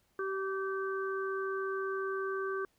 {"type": "harmonic tone", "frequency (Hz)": 386.5, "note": "G4", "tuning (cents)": -24, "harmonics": [1, 3, 4], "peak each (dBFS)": [-34, -39, -40], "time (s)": [0.19, 2.65], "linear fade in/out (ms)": 2, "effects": ["pink hiss -73 dBFS RMS until 2.78 s"]}